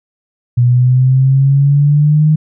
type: exponential sweep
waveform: sine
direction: up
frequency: 120.9 to 155.56 Hz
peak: -6 dBFS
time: 0.57-2.36 s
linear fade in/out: 10 ms
effects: none